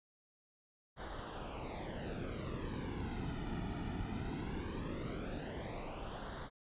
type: noise with flanger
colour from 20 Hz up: brown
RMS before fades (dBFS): -42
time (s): 0.96-6.5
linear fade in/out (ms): 50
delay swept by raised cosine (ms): 0.39 to 1.89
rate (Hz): 0.18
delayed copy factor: -0.75
effects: resampled to 8000 Hz